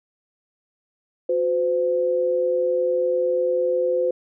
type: tone pair together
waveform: sine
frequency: 363.1 / 511.6 Hz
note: F#4 / C5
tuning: -33 / -39 cents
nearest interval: tritone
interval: 594 cents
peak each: -25 / -19 dBFS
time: 1.29-4.11 s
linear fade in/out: 5 ms
effects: none